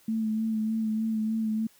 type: tone with vibrato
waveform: sine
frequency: 220 Hz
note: A3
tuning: in tune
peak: -25 dBFS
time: 0.08-1.67 s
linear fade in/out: 5 ms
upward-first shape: sine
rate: 3.3 Hz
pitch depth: 26 cents each way
effects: white hiss -60 dBFS RMS until 1.79 s